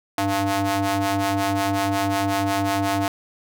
sawtooth ring-modulated tone, 196.5 Hz, G3, 4 cents sharp, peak -13 dBFS, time 0.18-3.08 s, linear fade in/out 2 ms, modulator 494 Hz, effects none

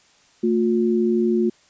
sine tone pair together, 224.4 / 356.9 Hz, A3 / F4, +34 / +38 cents, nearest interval minor sixth, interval 804 cents, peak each -19 / -19 dBFS, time 0.43-1.5 s, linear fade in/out 10 ms, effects white hiss -56 dBFS RMS until 1.69 s + resampled to 16000 Hz

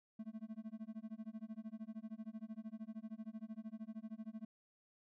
triangle tone with tremolo, 220 Hz, A3, in tune, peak -40 dBFS, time 0.19-4.45 s, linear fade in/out 5 ms, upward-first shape sine, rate 13 Hz, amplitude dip 100%, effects none

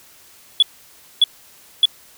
sine tone bursts, 3404 Hz, G#7, 42 cents sharp, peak -6 dBFS, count 3, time 0.6-1.855 s, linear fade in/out 2 ms, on 25 ms, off 590 ms, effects tanh soft clip ceiling -6 dBFS + white hiss -48 dBFS RMS until 2.17 s

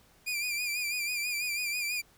sawtooth tone with vibrato, 2405 Hz, D7, 41 cents sharp, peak -27 dBFS, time 0.26-2.02 s, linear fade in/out 20 ms, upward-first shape sine, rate 6.1 Hz, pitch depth 59 cents each way, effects pink hiss -62 dBFS RMS until 2.17 s

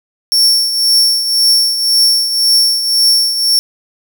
40% pulse tone with tremolo, 5460 Hz, F8, 40 cents flat, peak -5 dBFS, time 0.32-3.59 s, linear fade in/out 0 ms, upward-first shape triangle, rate 1.9 Hz, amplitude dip 65%, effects none

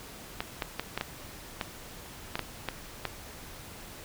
clicks, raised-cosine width 0.3 ms, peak -14 dBFS, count 10, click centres 0.405 / 0.622 / 0.796 / 0.976 / 1.011 / 1.612 / 2.355 / 2.393 / 2.687 / 3.053 s, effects pink hiss -46 dBFS RMS until 4.04 s

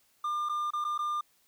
triangle tone with dropouts, 1200 Hz, D6, 37 cents sharp, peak -27 dBFS, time 0.24-1.21 s, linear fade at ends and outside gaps 5 ms, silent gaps 0.489-0.494 / 0.706-0.734 / 0.843-0.848 / 0.979-0.989 s, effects white hiss -68 dBFS RMS until 1.47 s

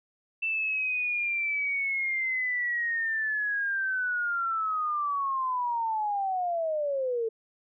sine linear sweep, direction down, 2668 to 440 Hz, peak -26 dBFS, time 0.42-7.29 s, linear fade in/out 10 ms, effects none

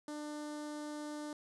sawtooth tone with notch filter, 298.6 Hz, D4, 29 cents sharp, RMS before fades -43 dBFS, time 0.08-1.33 s, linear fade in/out 2 ms, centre 2500 Hz, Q 1.2, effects resampled to 24000 Hz + 12-bit

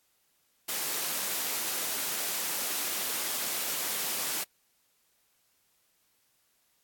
white high-pass noise, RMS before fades -32 dBFS, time 0.68-4.44 s, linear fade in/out 10 ms, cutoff 210 Hz, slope 12 dB/octave, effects white hiss -71 dBFS RMS until 6.83 s + AAC 64 kbps

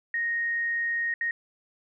sine tone bursts at uneven times, 1864.7 Hz, A#6, in tune, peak -25 dBFS, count 2, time 0.14-1.14 / 1.21-1.31 s, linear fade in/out 2 ms, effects none

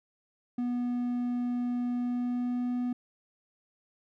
triangle tone with pitch glide, 244.2 to 246.3 Hz, B3 to B3, -19 to -5 cents, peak -26 dBFS, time 0.58-2.93 s, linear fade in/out 5 ms, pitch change +14 cents, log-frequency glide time 1.95-2.77 s, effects none

